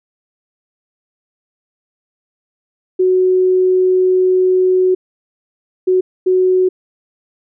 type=tone bursts at uneven times; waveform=sine; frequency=370 Hz; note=F#4; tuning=in tune; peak=-9 dBFS; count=3; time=2.99-4.95 / 5.87-6.01 / 6.26-6.69 s; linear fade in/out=10 ms; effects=none